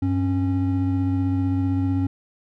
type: tone pair together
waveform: triangle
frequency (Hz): 96.3 / 273.3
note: G2 / C#4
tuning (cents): -30 / -24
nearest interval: octave + tritone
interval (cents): 1806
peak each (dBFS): -20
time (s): 0.02-2.07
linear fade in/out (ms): 5
effects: none